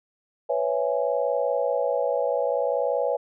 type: chord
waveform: sine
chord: C# minor seventh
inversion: third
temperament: equal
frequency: 493.9 / 554.4 / 659.3 / 830.6 Hz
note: B4 / C#5 / E5 / G#5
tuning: 0 / 0 / 0 / 0 cents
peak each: -26 / -25 / -29 / -31 dBFS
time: 0.49-3.17 s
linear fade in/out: 10 ms
effects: none